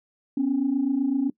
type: tone pair together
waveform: sine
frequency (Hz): 250.6 / 278.5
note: B3 / C#4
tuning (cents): +25 / +8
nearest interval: major second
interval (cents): 183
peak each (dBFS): -25 / -21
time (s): 0.37-1.3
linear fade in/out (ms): 5
effects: noise-tail reverb RT60 0.1 s tail -23 dB re dry + tanh soft clip ceiling -15 dBFS